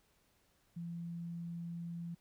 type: tone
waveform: sine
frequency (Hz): 170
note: F3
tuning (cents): -46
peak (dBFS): -40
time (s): 0.76-2.15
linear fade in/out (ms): 10
effects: pink hiss -73 dBFS RMS until 2.2 s